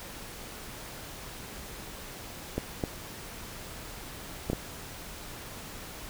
clicks, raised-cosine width 2 ms, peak -15 dBFS, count 4, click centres 2.58 / 2.838 / 4.5 / 4.532 s, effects pink hiss -43 dBFS RMS until 6.09 s

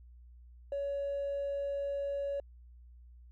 sine tone with hard clipping, 562 Hz, C#5, 24 cents sharp, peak -33 dBFS, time 0.72-2.4 s, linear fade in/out 2 ms, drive 1 dB, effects added 60 Hz sine -52 dBFS peak until 3.31 s

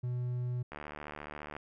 triangle tone, 123.47 Hz, B2, in tune, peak -30 dBFS, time 0.03-0.63 s, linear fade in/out 10 ms
click train, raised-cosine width 0.5 ms, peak -27 dBFS, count 64, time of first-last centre 0.72-1.566 s, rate 74.5 Hz
effects none

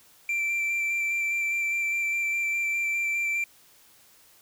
triangle tone with vibrato, 2349 Hz, D7, in tune, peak -23 dBFS, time 0.29-3.44 s, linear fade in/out 2 ms, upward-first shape square, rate 4.9 Hz, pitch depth 10 cents each way, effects white hiss -57 dBFS RMS until 4.41 s

